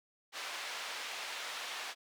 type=band-pass noise; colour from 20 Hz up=white; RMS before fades=-42 dBFS; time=0.32-1.95 s; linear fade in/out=50 ms; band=660 to 3700 Hz; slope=12 dB/octave; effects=none